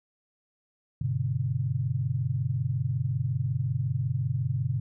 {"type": "chord", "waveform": "sine", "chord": "G major", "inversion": "none", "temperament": "equal with one note detuned", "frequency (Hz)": [98, 123.47, 143.48], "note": ["G2", "B2", "D3"], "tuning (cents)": [0, 0, -40], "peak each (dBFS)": [-32, -28, -30], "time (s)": [1.01, 4.8], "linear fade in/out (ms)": 5, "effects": []}